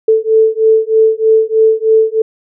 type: beating tone pair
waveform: sine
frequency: 440 / 443.2 Hz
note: A4 / A4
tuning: 0 / +13 cents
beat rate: 3.2 Hz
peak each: -10 dBFS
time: 0.08-2.22 s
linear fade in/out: 5 ms
effects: none